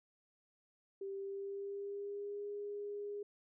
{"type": "tone with pitch glide", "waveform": "sine", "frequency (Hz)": [392, 409.8], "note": ["G4", "G#4"], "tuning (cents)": [0, -23], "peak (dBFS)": -40, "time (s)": [1.01, 3.23], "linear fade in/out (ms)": 5, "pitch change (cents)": 77, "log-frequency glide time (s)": [1.14, 2.48], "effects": []}